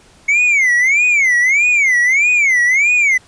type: tone with vibrato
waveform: triangle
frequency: 2182 Hz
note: C#7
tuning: 28 cents flat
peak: -8 dBFS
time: 0.28-3.18 s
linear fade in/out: 10 ms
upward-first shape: sine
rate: 1.6 Hz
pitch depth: 220 cents each way
effects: pink hiss -47 dBFS RMS until 3.27 s + resampled to 22050 Hz